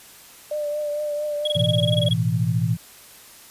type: tone with vibrato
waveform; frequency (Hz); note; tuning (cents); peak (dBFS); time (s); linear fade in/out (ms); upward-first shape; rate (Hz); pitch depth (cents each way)
sine; 594; D5; +20; -23; 0.51-2.09; 5; triangle; 4.4; 31
type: tone bursts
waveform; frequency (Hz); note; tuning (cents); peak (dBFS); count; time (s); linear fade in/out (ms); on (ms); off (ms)
triangle; 3322; G#7; 0; -19; 15; 1.45-2.134; 5; 26; 21
type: chord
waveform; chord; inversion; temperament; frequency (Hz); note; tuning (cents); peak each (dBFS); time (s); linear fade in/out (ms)
sine; A suspended second; none; just; 110 / 123.75 / 165; A2 / B2 / E3; 0 / +4 / +2; -23; 1.55-2.77; 20
effects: white hiss -46 dBFS RMS until 3.5 s + resampled to 32000 Hz